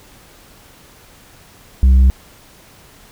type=tone with tanh clipping; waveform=sine; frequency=64.7 Hz; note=C2; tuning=19 cents flat; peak=-7 dBFS; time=1.83-2.1 s; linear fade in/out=0 ms; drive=4 dB; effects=pink hiss -45 dBFS RMS until 3.11 s